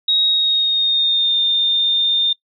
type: tone with pitch glide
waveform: sine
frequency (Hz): 3784 to 3624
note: A#7 to A#7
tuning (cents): +25 to -50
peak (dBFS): -13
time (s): 0.08-2.33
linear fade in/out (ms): 5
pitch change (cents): -75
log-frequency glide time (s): 0.24-1.37
effects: noise-tail reverb RT60 0.1 s tail -21 dB re dry